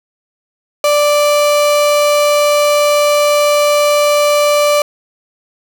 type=tone; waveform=35% pulse; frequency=587.3 Hz; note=D5; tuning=in tune; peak=-7 dBFS; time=0.84-4.82 s; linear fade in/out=2 ms; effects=none